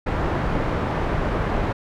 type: low-pass noise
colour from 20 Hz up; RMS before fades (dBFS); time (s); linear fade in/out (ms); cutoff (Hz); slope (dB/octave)
pink; -23; 0.06-1.73; 10; 1400; 12
effects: none